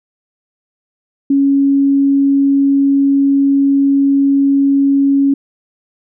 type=tone; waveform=sine; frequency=277.2 Hz; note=C#4; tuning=in tune; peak=-8 dBFS; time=1.3-5.34 s; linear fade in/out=5 ms; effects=none